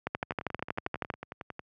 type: two click trains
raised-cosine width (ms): 0.5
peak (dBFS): -23 / -15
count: 16 / 14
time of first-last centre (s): 0.23-1.594 / 0.07-1.102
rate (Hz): 11 / 12.6
effects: high-pass 80 Hz 12 dB/octave